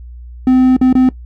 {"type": "tone with dropouts", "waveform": "triangle", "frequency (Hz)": 256.9, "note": "C4", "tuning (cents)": -32, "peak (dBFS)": -4, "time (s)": [0.47, 1.09], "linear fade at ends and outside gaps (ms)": 2, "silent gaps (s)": [[0.766, 0.813], [0.928, 0.952]], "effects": ["noise-tail reverb RT60 0.1 s tail -19 dB re dry", "added 60 Hz sine -29 dBFS peak until 1.25 s"]}